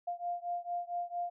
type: beating tone pair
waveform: sine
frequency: 698.5 / 702.9 Hz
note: F5 / F5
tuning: 0 / +11 cents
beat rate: 4.4 Hz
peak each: -37 / -38 dBFS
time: 0.07-1.3 s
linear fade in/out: 10 ms
effects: none